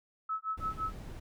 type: tone with tremolo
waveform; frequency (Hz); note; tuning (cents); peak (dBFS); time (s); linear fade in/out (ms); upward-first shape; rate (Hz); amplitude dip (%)
sine; 1298; E6; -27; -30; 0.29-0.93; 5; sine; 5.9; 100
type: noise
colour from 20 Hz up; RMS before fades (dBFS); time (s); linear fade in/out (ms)
brown; -43; 0.57-1.2; 10
effects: none